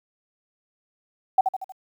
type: tone with echo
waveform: sine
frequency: 761 Hz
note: F#5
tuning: 48 cents sharp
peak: -12 dBFS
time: 1.38-1.41 s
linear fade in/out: 5 ms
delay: 78 ms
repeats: 4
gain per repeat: -6 dB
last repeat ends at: 1.722 s
effects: 9-bit